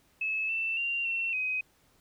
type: tone with pitch steps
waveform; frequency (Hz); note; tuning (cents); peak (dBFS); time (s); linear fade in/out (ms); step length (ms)
sine; 2597 / 2668 / 2770 / 2711 / 2519; E7 / E7 / F7 / E7 / D#7; -26 / +20 / -15 / +48 / +21; -28; 0.21-1.61; 5; 280
effects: pink hiss -66 dBFS RMS until 2 s